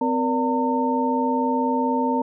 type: tone cluster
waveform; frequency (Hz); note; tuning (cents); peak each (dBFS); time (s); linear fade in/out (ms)
sine; 256.5 / 472.7 / 577 / 910; C4 / A#4 / D5 / A#5; -34 / +24 / -31 / -42; -22 / -27 / -30 / -23; 0.01-2.22; 5
effects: none